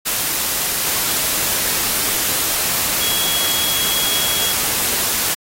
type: tone in noise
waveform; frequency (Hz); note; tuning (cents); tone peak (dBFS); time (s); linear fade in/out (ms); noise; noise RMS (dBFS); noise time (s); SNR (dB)
sine; 3322; G#7; 0; -21; 3-4.53; 20; white; -19; 0.05-5.35; -5
effects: AAC 48 kbps